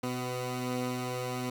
15% pulse tone pair together, 124.84 / 250.9 Hz, B2 / B3, +19 / +28 cents, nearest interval octave, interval 1209 cents, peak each -28 / -29 dBFS, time 0.03-1.5 s, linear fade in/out 5 ms, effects none

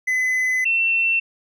triangle / sine tone pair in turn, 2021 / 2698 Hz, B6 / E7, +39 / +40 cents, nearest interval perfect fourth, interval 501 cents, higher second, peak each -16 dBFS, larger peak neither, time 0.07-0.65 / 0.65-1.2 s, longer first, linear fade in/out 10 ms, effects none

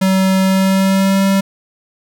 square tone with pitch glide, 190 to 194.67 Hz, F#3 to G3, +46 to -12 cents, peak -11 dBFS, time 0.01-1.41 s, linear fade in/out 10 ms, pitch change +42 cents, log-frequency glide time 0.42-1.24 s, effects none

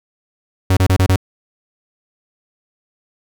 45% pulse tone bursts, 93.5 Hz, F#2, 19 cents sharp, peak -10 dBFS, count 5, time 0.7-1.161 s, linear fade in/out 5 ms, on 69 ms, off 29 ms, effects none

